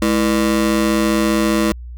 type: ring-modulated tone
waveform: 35% pulse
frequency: 270 Hz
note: C#4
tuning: 45 cents flat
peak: -9 dBFS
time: 0.02-1.72 s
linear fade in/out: 0 ms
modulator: 57.5 Hz
effects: added 60 Hz sine -29 dBFS peak until 1.97 s